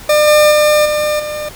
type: tone with level steps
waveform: 40% pulse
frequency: 601 Hz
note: D5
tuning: 40 cents sharp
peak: -7 / -5 / -7 / -12 / -19 dBFS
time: 0.09-1.49 s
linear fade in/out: 5 ms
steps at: 0.27 / 0.51 / 0.85 / 1.19 s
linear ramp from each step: 10 ms
effects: pink hiss -34 dBFS RMS until 1.55 s